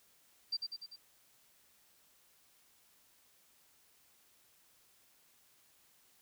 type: tone with echo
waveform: sine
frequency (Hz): 4699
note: D8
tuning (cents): 0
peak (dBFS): -32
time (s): 0.52-0.57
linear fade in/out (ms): 10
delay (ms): 98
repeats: 4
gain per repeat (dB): -4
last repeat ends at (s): 0.962
effects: white hiss -68 dBFS RMS until 6.21 s